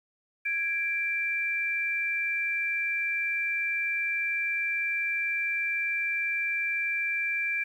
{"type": "tone pair together", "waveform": "sine", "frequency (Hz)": [1655.3, 2349], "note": ["G#6", "D7"], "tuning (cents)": [-6, 0], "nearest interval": "tritone", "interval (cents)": 606, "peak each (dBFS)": [-33, -27], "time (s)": [0.45, 7.64], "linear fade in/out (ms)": 10, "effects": ["10-bit"]}